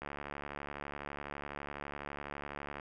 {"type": "click train", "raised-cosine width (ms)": 0.5, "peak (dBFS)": -26, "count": 201, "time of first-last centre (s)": [0.02, 2.798], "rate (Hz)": 72, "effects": []}